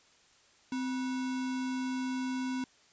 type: tone with sample-and-hold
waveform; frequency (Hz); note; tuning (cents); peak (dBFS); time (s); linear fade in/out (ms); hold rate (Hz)
sine; 258.1; C4; -23; -31; 0.72-2.64; 2; 1225
effects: white hiss -63 dBFS RMS until 2.92 s + resampled to 16000 Hz